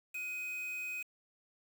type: tone with quantisation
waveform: triangle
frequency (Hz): 2510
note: D#7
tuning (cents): +15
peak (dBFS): -36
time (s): 0.14-1.03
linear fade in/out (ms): 10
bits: 8
effects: none